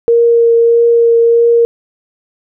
sine tone with vibrato, 466.2 Hz, A#4, in tune, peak -5 dBFS, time 0.08-1.65 s, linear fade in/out 0 ms, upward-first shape triangle, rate 1.6 Hz, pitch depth 12 cents each way, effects none

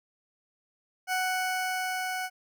20% pulse tone with level ramp, 742 Hz, F#5, 5 cents sharp, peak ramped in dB -21 to -26 dBFS, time 1.07-2.3 s, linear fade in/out 50 ms, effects none

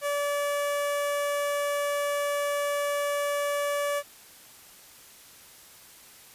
sawtooth tone with notch filter, 576 Hz, D5, 34 cents flat, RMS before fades -28 dBFS, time 0.01-4.03 s, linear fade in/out 50 ms, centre 4300 Hz, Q 1.5, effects white hiss -51 dBFS RMS until 6.34 s + resampled to 32000 Hz

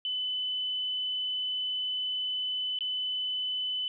sine tone with dropouts, 3011 Hz, F#7, 30 cents sharp, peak -29 dBFS, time 0.05-3.88 s, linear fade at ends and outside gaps 1 ms, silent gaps 2.788-2.807 s, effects none

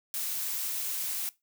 blue noise, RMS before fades -33 dBFS, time 0.14-1.29 s, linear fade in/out 0 ms, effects noise-tail reverb RT60 0.2 s tail -19 dB re dry

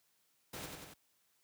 pink noise with echo, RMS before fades -45 dBFS, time 0.53-0.66 s, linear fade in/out 5 ms, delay 93 ms, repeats 3, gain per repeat -3 dB, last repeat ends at 0.939 s, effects white hiss -75 dBFS RMS until 1.43 s + high-pass 80 Hz 12 dB/octave

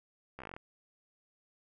slowing click train, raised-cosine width 0.5 ms, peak -29 dBFS, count 10, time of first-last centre 0.39-0.565 s, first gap 14 ms, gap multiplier 1.08, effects none

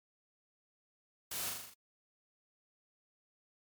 white noise with echo, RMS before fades -40 dBFS, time 1.31-1.5 s, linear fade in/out 5 ms, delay 40 ms, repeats 6, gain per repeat -3 dB, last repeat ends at 1.74 s, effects MP3 96 kbps

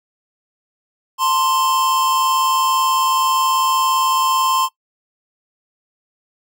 square tone pair together, 888.4 / 1046.5 Hz, A5 / C6, +16 / 0 cents, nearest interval minor third, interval 284 cents, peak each -24 / -16 dBFS, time 1.18-4.69 s, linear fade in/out 50 ms, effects noise-tail reverb RT60 0.1 s tail -18 dB re dry

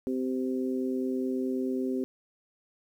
harmonic tone, 129.3 Hz, C3, 20 cents flat, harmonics 2 / 3 / 4, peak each -29 / -32 / -40 dBFS, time 0.07-2.04 s, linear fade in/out 0 ms, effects 10-bit

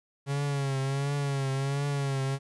45% pulse tone with vibrato, 138.59 Hz, C#3, in tune, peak -27 dBFS, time 0.26-2.39 s, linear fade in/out 50 ms, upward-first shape triangle, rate 1.4 Hz, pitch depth 64 cents each way, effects resampled to 24000 Hz + 11-bit

